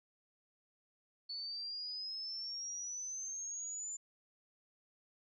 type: exponential sweep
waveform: sine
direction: up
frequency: 4435 to 7140 Hz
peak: -40 dBFS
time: 1.29-3.97 s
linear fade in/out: 10 ms
effects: none